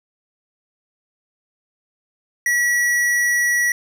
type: tone with tanh clipping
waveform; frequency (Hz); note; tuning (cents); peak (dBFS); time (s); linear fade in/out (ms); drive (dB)
sine; 1933; B6; -38; -17; 2.46-3.72; 2; 17
effects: none